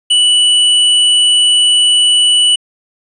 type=tone with hard clipping; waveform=sine; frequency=2960 Hz; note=F#7; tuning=in tune; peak=-8 dBFS; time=0.1-2.56 s; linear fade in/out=10 ms; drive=13 dB; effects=resampled to 24000 Hz